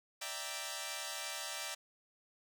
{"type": "chord", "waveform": "5% pulse", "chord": "E half-diminished seventh", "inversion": "third", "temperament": "equal", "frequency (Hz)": [587.3, 659.3, 784, 932.3], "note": ["D5", "E5", "G5", "Bb5"], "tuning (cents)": [0, 0, 0, 0], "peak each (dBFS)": -34, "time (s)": [0.21, 1.75], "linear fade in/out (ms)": 10, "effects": []}